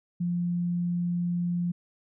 sine tone, 174.61 Hz, F3, in tune, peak -25 dBFS, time 0.2-1.72 s, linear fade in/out 10 ms, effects none

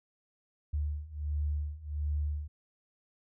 sine beating tone pair, 73.42 / 74.82 Hz, D2 / D2, 0 / +33 cents, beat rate 1.4 Hz, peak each -35 / -33 dBFS, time 0.73-2.48 s, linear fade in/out 10 ms, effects none

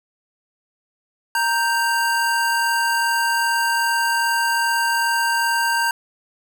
square tone pair together, 932.3 / 1568 Hz, A#5 / G6, 0 / 0 cents, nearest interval major sixth, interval 900 cents, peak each -21 dBFS, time 1.35-5.91 s, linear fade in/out 2 ms, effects none

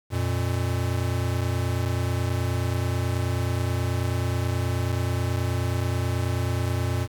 square tone pair together, 89.16 / 118.5 Hz, F2 / A#2, +36 / +29 cents, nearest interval perfect fourth, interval 493 cents, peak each -27 dBFS, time 0.1-7.08 s, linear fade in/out 50 ms, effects 8-bit

